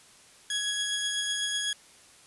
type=tone pair together; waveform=sawtooth; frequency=1669 / 3330 Hz; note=G#6 / G#7; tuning=+8 / +4 cents; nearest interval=octave; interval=1196 cents; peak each=-30 / -26 dBFS; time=0.5-1.73 s; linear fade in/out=2 ms; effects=white hiss -55 dBFS RMS until 2.26 s + resampled to 24000 Hz